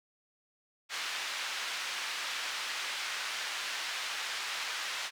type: band-pass noise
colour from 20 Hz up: pink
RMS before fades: -37 dBFS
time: 0.89-5.11 s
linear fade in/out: 50 ms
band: 1500 to 4900 Hz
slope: 12 dB/octave
effects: none